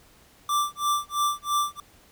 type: tone with tremolo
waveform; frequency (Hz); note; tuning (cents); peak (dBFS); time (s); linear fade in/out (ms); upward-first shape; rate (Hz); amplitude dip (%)
square; 1174.7; D6; 0; -21; 0.49-1.8; 2; sine; 3; 100
effects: pink hiss -56 dBFS RMS until 2.11 s